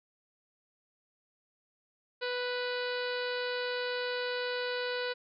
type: harmonic tone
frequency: 493.9 Hz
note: B4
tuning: in tune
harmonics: 1 / 2 / 3 / 4 / 5 / 6 / 7 / 8 / 9 / 10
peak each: -34 / -43 / -38 / -45 / -45 / -45 / -51 / -43 / -46 / -53 dBFS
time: 2.21-5.14 s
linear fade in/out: 20 ms
effects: none